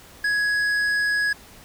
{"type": "tone with tanh clipping", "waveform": "triangle", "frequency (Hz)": 1671, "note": "G#6", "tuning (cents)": 10, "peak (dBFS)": -21, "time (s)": [0.24, 1.33], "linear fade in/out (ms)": 5, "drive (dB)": 13, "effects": ["pink hiss -47 dBFS RMS until 1.64 s"]}